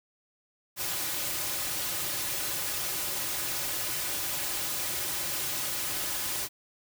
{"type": "noise with comb filter", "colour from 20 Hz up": "white", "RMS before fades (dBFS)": -32, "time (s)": [0.76, 6.49], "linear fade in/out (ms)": 50, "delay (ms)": 4.4, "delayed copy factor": -0.6, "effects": []}